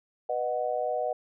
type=chord; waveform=sine; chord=B major; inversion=none; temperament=equal with one note detuned; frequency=493.9 / 615.8 / 740 Hz; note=B4 / D#5 / F#5; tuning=0 / -18 / 0 cents; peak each=-32 / -30 / -31 dBFS; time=0.29-1.13 s; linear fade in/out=5 ms; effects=none